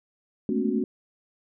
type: tone cluster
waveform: sine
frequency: 214.3 / 225.1 / 249.6 / 279.8 / 369.1 Hz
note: A3 / A3 / B3 / C#4 / F#4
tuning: -45 / +40 / +19 / +16 / -4 cents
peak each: -29 dBFS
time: 0.49-0.84 s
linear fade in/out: 2 ms
effects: none